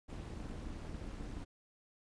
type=noise with amplitude modulation; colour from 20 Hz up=brown; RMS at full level=-41 dBFS; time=0.08-1.45 s; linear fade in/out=20 ms; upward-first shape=sine; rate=258 Hz; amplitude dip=75%; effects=resampled to 22050 Hz